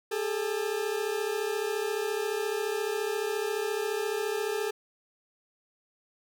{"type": "tone pair together", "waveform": "40% pulse", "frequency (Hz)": [403.7, 438.1], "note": ["G#4", "A4"], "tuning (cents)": [-49, -7], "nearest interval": "minor second", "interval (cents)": 142, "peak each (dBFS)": [-31, -30], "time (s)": [0.11, 4.71], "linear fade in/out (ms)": 10, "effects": []}